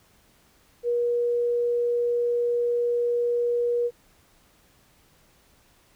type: tone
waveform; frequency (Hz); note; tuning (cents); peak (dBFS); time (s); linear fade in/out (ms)
sine; 478.8; A#4; +46; -21; 0.83-3.91; 50
effects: pink hiss -60 dBFS RMS until 5.95 s